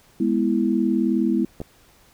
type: chord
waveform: sine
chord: E major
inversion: first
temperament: equal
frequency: 207.7 / 246.9 / 329.6 Hz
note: G#3 / B3 / E4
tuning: 0 / 0 / 0 cents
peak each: -22 dBFS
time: 0.2-1.45 s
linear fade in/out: 5 ms
type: clicks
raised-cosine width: 2 ms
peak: -18 dBFS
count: 2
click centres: 1.603 / 1.616 s
effects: pink hiss -55 dBFS RMS until 2.13 s